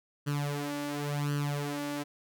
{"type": "tone with flanger", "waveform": "sawtooth", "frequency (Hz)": 144.9, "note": "D3", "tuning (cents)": -23, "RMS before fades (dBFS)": -33, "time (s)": [0.26, 2.04], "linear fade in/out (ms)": 20, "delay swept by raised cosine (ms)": [0.66, 3.56], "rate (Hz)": 0.93, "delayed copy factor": 0.75, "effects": []}